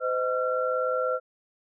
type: tone cluster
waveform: sine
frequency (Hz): 511 / 628 / 1365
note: C5 / D#5 / F6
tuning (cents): -41 / +16 / -40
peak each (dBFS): -26 / -31 / -29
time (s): 0-1.2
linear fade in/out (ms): 50
effects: none